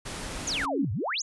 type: noise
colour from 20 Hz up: pink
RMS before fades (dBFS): -36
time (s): 0.05-0.66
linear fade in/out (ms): 10
type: tone with exponential growth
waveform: sine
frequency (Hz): 277.2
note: C#4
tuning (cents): 0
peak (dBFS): -24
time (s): 0.2-0.85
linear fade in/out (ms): 5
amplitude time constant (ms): 140
type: exponential two-way sweep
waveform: sine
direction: down then up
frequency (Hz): 7260 to 88.7 to 7260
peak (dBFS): -27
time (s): 0.47-1.22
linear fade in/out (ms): 5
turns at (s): 0.92
effects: resampled to 24000 Hz